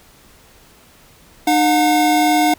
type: tone pair together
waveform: square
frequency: 303.8 / 722.6 Hz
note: D#4 / F#5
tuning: -41 / -41 cents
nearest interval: octave + minor third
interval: 1500 cents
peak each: -16 / -15 dBFS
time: 1.47-2.54 s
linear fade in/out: 5 ms
effects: pink hiss -48 dBFS RMS until 2.58 s